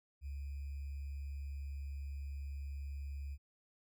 sine tone with sample-and-hold, 69.9 Hz, C#2, 15 cents sharp, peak -40 dBFS, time 0.21-3.38 s, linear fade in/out 50 ms, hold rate 2450 Hz, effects none

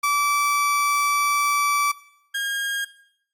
30% pulse tone pair in turn, 1157 / 1622.1 Hz, D6 / G#6, -26 / -41 cents, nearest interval tritone, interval 585 cents, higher second, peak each -16 / -21 dBFS, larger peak first, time 0.03-1.92 / 2.34-2.85 s, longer first, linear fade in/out 10 ms, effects noise-tail reverb RT60 0.7 s tail -18 dB re dry + AAC 64 kbps

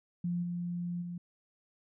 sine tone with level steps, 174.61 Hz, F3, in tune, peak -30 / -33 / -37 dBFS, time 0.24-1.18 s, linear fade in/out 5 ms, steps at 0.42 / 1.01 s, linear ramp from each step 20 ms, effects none

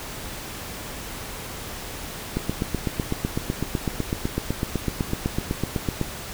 click train, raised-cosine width 3 ms, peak -10 dBFS, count 30, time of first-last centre 2.37-6.013 s, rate 7.96 Hz, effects pink hiss -35 dBFS RMS until 6.33 s

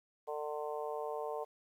harmonic tone, 150 Hz, D3, 37 cents sharp, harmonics 3 / 4 / 5 / 6 / 7, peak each -40 / -42 / -44 / -46 / -47 dBFS, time 0.27-1.45 s, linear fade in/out 20 ms, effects 11-bit

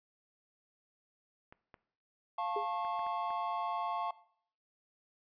clicks, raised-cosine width 0.5 ms, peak -37 dBFS, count 6, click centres 1.525 / 1.742 / 2.849 / 2.993 / 3.066 / 3.305 s
triangle chord, F augmented, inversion none, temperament equal with one note detuned, 698.5 / 880 / 1090.9 Hz, F5 / A5 / C#6, 0 / 0 / -28 cents, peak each -36 / -36 / -36 dBFS, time 2.38-4.11 s, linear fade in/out 5 ms
sine tone with exponential decay, 415.3 Hz, G#4, in tune, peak -31 dBFS, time 2.56-2.71 s, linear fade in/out 5 ms, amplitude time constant 32 ms
effects noise-tail reverb RT60 0.6 s tail -18 dB re dry + resampled to 11025 Hz

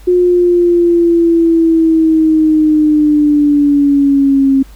sine linear sweep, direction down, 360 to 268.7 Hz, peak -6 dBFS, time 0.07-4.63 s, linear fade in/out 10 ms, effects added 50 Hz sine -34 dBFS peak until 4.75 s + pink hiss -45 dBFS RMS until 4.75 s

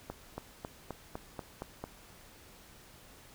accelerating click train, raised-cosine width 1 ms, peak -24 dBFS, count 8, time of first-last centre 0.1-1.84 s, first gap 280 ms, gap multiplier 0.96, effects pink hiss -56 dBFS RMS until 3.34 s

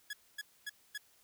sawtooth tone bursts, 1682 Hz, G#6, 22 cents sharp, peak -35 dBFS, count 4, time 0.1-0.978 s, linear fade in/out 5 ms, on 32 ms, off 250 ms, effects white hiss -67 dBFS RMS until 1.23 s

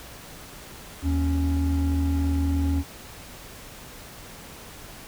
triangle tone pair together, 78.12 / 277.2 Hz, D#2 / C#4, +8 / 0 cents, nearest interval octave + minor seventh, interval 2192 cents, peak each -20 / -24 dBFS, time 1.02-2.84 s, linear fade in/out 50 ms, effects pink hiss -43 dBFS RMS until 5.07 s

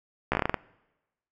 slowing click train, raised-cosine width 0.5 ms, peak -9 dBFS, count 9, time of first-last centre 0.32-0.543 s, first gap 14 ms, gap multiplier 1.19, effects noise-tail reverb RT60 1.0 s tail -23 dB re dry

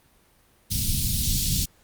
pink band-stop noise, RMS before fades -24 dBFS, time 0.7-1.66 s, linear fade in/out 20 ms, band 190 to 3700 Hz, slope 24 dB/octave, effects pink hiss -60 dBFS RMS until 1.83 s + Opus 32 kbps

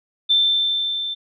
sine tone with level ramp, 3554 Hz, A7, 17 cents sharp, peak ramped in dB -12 to -24 dBFS, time 0.29-1.15 s, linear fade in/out 20 ms, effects none

